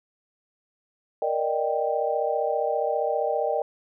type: chord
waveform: sine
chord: Eb major seventh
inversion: second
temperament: equal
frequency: 466.2 / 587.3 / 622.3 / 784 Hz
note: Bb4 / D5 / Eb5 / G5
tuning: 0 / 0 / 0 / 0 cents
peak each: -28 dBFS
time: 1.22-3.62 s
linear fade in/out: 2 ms
effects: none